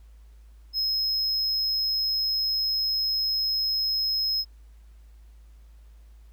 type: tone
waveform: triangle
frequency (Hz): 5140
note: E8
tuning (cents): -45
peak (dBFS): -22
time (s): 0.73-4.45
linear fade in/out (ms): 50
effects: added 54 Hz sine -47 dBFS peak until 6.32 s + pink hiss -67 dBFS RMS until 6.32 s